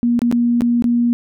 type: tone with dropouts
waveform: sine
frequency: 238.4 Hz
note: A#3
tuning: 39 cents sharp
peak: -12 dBFS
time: 0.03-1.13 s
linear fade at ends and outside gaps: 0 ms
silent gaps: 0.192-0.218 / 0.314-0.325 / 0.608-0.619 / 0.823-0.842 s
effects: none